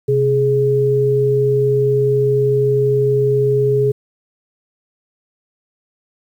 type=tone pair together; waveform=sine; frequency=130.34 / 417.9 Hz; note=C3 / G#4; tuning=-6 / +11 cents; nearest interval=octave + minor sixth; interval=2017 cents; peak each=-17 / -13 dBFS; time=0.08-3.92 s; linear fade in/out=10 ms; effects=8-bit